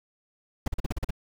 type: noise bursts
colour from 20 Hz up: brown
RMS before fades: -26 dBFS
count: 8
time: 0.66-1.107 s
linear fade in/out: 5 ms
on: 20 ms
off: 41 ms
effects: none